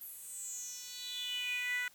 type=tone with high-pass filter sweep; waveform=10% pulse; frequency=493.9 Hz; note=B4; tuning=in tune; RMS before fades=-40 dBFS; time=0.01-1.88 s; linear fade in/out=2 ms; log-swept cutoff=12000 to 1700 Hz; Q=6.5; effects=white hiss -63 dBFS RMS until 1.94 s